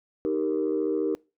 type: chord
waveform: sine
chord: Eb major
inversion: none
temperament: equal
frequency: 311.1 / 392 / 466.2 Hz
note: Eb4 / G4 / Bb4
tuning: 0 / 0 / 0 cents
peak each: -27 dBFS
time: 0.25-1.15 s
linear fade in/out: 0 ms
effects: noise-tail reverb RT60 0.3 s tail -25 dB re dry + tanh soft clip ceiling -17 dBFS